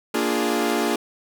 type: chord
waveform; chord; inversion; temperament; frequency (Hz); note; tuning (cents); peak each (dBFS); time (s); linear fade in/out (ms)
sawtooth; Bb dominant seventh; none; equal; 233.1 / 293.7 / 349.2 / 415.3; Bb3 / D4 / F4 / Ab4; 0 / 0 / 0 / 0; -22; 0.14-0.96; 5
effects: none